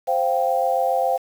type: chord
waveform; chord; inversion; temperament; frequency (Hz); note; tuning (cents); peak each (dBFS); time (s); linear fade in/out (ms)
sine; C suspended fourth; none; just; 523.3 / 697.7 / 784.9; C5 / F5 / G5; 0 / -2 / +2; -22; 0.07-1.18; 20
effects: 7-bit